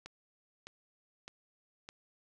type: click train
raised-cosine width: 0.2 ms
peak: -28 dBFS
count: 4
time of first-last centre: 0.06-1.889 s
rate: 1.64 Hz
effects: none